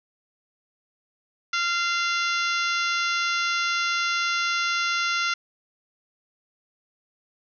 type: harmonic tone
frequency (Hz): 691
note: F5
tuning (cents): -19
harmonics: 2 / 3 / 4 / 5 / 6 / 7 / 8 / 9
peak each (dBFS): -25 / -29 / -31 / -33 / -35 / -36 / -37 / -38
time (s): 1.53-5.34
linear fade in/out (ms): 5
effects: none